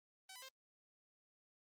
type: tone with pitch steps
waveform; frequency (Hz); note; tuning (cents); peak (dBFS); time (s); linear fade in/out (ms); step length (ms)
5% pulse; 761 / 999 / 528; F#5 / B5 / C5; +48 / +20 / +16; -40; 0.29-0.488; 5; 66
effects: Opus 24 kbps